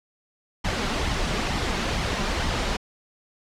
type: noise with flanger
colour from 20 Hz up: pink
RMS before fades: -25 dBFS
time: 0.64-2.77 s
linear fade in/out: 10 ms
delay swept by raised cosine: 0.93 to 5.13 ms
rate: 2.2 Hz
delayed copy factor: +0.5
effects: low-pass 5000 Hz 12 dB/octave